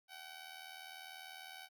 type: tone with amplitude modulation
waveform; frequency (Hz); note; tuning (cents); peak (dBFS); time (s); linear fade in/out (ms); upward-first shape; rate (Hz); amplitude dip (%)
10% pulse; 759; F#5; +44; -38; 0.08-1.69; 50; sine; 80; 75
effects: none